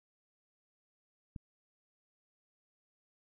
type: click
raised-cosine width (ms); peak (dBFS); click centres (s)
5; -30; 1.362
effects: none